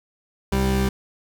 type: tone pair together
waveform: 30% pulse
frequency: 65.38 / 195.8 Hz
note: C2 / G3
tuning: -1 / -2 cents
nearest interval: octave + perfect fifth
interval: 1899 cents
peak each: -19 dBFS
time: 0.52-0.89 s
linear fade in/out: 5 ms
effects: 9-bit